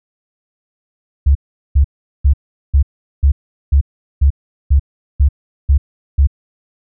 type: tone bursts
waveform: sine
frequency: 69.7 Hz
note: C#2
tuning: 10 cents sharp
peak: -6 dBFS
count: 11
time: 1.26-6.272 s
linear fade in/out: 10 ms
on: 92 ms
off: 400 ms
effects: none